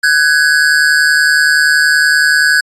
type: tone pair together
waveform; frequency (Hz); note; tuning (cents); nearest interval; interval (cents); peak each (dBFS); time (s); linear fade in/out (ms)
square; 1507.4 / 1658; F#6 / G#6; +32 / -3; major second; 165; -11; 0.03-2.61; 10
effects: low-pass 9000 Hz 12 dB/octave + AAC 64 kbps